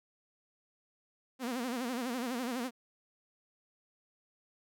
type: tone with vibrato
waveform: sawtooth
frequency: 246.8 Hz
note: B3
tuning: 1 cent flat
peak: -30 dBFS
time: 1.39-2.71 s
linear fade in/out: 50 ms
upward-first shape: sine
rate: 12 Hz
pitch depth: 120 cents each way
effects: none